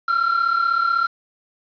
triangle tone pair together, 1340 / 1376.1 Hz, E6 / F6, +28 / -26 cents, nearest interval unison, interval 46 cents, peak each -21 / -16 dBFS, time 0.08-1.07 s, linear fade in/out 5 ms, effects resampled to 11025 Hz + 7-bit

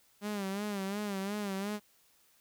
sawtooth tone with vibrato, 200.7 Hz, G3, 41 cents sharp, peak -30 dBFS, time 0.21-1.8 s, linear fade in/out 50 ms, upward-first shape sine, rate 2.8 Hz, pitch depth 81 cents each way, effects white hiss -67 dBFS RMS until 2.4 s

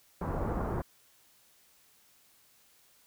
pink low-pass noise, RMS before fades -33 dBFS, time 0.21-0.82 s, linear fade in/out 5 ms, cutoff 1200 Hz, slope 24 dB/octave, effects white hiss -64 dBFS RMS until 3.06 s

